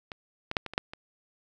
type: clicks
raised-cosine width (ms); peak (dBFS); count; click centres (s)
0.3; -22 / -16 / -8 / -20 / -23 / -8 / -24; 7; 0.118 / 0.514 / 0.568 / 0.663 / 0.736 / 0.779 / 0.935
effects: none